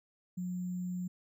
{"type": "tone with sample-and-hold", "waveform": "sine", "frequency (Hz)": 180, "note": "F#3", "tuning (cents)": -47, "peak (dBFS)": -34, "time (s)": [0.37, 1.08], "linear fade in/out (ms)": 10, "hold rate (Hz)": 7350, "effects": []}